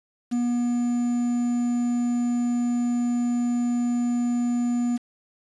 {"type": "tone with quantisation", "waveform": "triangle", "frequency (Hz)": 241.4, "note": "B3", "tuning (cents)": -39, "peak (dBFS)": -19, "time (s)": [0.31, 4.98], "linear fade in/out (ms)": 20, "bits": 7, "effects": ["resampled to 24000 Hz"]}